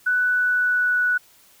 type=tone with pitch glide; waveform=sine; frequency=1488 to 1476 Hz; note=F#6 to F#6; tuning=+9 to -5 cents; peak=-17 dBFS; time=0.06-1.18 s; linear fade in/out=10 ms; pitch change=-14 cents; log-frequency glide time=0.23-0.99 s; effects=white hiss -54 dBFS RMS until 1.6 s